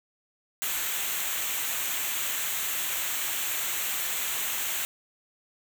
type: noise with comb filter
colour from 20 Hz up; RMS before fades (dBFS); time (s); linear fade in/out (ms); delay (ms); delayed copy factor
white; -30; 0.62-4.85; 0; 0.2; -0.65
effects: none